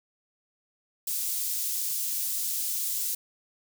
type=high-pass noise; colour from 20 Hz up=white; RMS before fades=-30 dBFS; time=1.07-3.15 s; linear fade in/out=5 ms; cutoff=5800 Hz; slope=12 dB/octave; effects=none